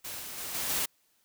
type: noise with level steps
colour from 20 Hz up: white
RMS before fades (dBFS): -39 / -41 / -38 / -33 / -30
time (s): 0.04-0.86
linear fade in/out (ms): 10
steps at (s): 0.19 / 0.37 / 0.54 / 0.69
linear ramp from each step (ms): 10
effects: white hiss -70 dBFS RMS until 1.24 s